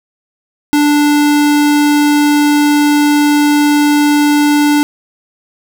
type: tone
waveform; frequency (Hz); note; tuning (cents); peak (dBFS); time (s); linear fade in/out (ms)
square; 293.7; D4; 0; -8; 0.73-4.83; 0
effects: none